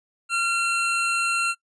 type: tone pair together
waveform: square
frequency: 1378 / 2715 Hz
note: F6 / F7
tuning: -24 / -50 cents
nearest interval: octave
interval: 1174 cents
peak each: -24 / -25 dBFS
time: 0.29-1.55 s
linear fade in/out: 50 ms
effects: noise-tail reverb RT60 0.1 s tail -21 dB re dry + resampled to 22050 Hz